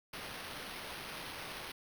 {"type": "noise with sample-and-hold", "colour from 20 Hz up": "violet", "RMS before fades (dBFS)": -45, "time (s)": [0.13, 1.72], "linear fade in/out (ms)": 5, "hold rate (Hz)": 7350, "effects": []}